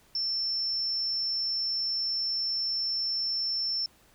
sine tone, 5370 Hz, E8, 31 cents sharp, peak -27 dBFS, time 0.15-3.86 s, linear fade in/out 2 ms, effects pink hiss -61 dBFS RMS until 4.14 s

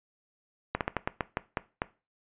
slowing click train, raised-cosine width 0.5 ms, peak -12 dBFS, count 9, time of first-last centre 0.75-1.819 s, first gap 58 ms, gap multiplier 1.23, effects noise-tail reverb RT60 0.3 s tail -18 dB re dry + resampled to 8000 Hz

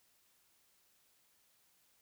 silence, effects white hiss -72 dBFS RMS until 2.01 s

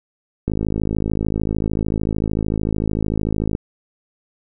click train, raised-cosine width 3 ms, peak -8 dBFS, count 165, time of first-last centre 0.48-3.551 s, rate 53.4 Hz, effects none

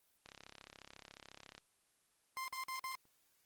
click train, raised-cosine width 0.2 ms, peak -34 dBFS, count 46, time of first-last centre 0.26-1.58 s, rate 34.1 Hz
30% pulse tone bursts, 1046.5 Hz, C6, in tune, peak -37 dBFS, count 4, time 2.37-2.951 s, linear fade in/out 0 ms, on 110 ms, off 47 ms
effects white hiss -75 dBFS RMS until 3.45 s + Opus 24 kbps

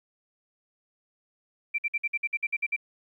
sine tone bursts, 2349 Hz, D7, in tune, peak -24 dBFS, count 11, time 1.74-2.764 s, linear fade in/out 10 ms, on 44 ms, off 54 ms, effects 11-bit

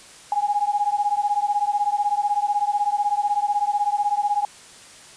sine beating tone pair, 816 / 832 Hz, G#5 / G#5, -31 / +3 cents, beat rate 16 Hz, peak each -22 dBFS, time 0.32-4.45 s, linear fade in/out 2 ms, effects white hiss -45 dBFS RMS until 5.16 s + resampled to 22050 Hz

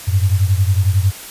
sine beating tone pair, 92.5 / 103.5 Hz, F#2 / G#2, 0 / -5 cents, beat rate 11 Hz, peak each -13 / -16 dBFS, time 0.07-1.12 s, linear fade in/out 20 ms, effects white hiss -33 dBFS RMS until 1.3 s + resampled to 32000 Hz

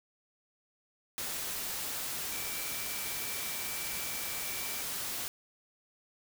sine tone in noise, 2324 Hz, D7, 19 cents flat, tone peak -45 dBFS, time 2.32-4.81 s, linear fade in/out 0 ms, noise white, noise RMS -37 dBFS, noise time 1.18-5.28 s, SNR -11 dB, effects none

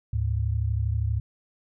sine tone pair together, 74.3 / 106.86 Hz, D2 / G#2, +21 / +50 cents, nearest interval tritone, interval 629 cents, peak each -26 / -25 dBFS, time 0.13-1.2 s, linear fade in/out 5 ms, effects none

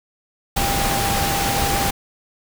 sine tone in noise, 795 Hz, G5, 24 cents sharp, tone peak -23 dBFS, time 0.56-1.91 s, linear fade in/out 10 ms, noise pink, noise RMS -21 dBFS, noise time 0.56-1.91 s, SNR -5 dB, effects none

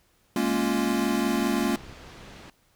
square chord, Bb minor seventh, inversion third, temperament equal, 207.7 / 233.1 / 277.2 / 349.2 Hz, Ab3 / Bb3 / Db4 / F4, 0 / 0 / 0 / 0 cents, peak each -30 / -28 / -29 / -30 dBFS, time 0.36-1.76 s, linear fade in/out 2 ms
click train, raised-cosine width 3 ms, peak -36 dBFS, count 100, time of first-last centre 0.44-1.926 s, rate 66.6 Hz
pink low-pass noise, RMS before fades -46 dBFS, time 1.34-2.5 s, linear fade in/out 2 ms, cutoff 4800 Hz, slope 12 dB/octave
effects pink hiss -65 dBFS RMS until 2.75 s

